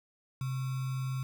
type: tone with sample-and-hold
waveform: sine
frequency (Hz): 130.81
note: C3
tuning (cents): 0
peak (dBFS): -31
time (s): 0.41-1.23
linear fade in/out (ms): 2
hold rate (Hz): 1225
effects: none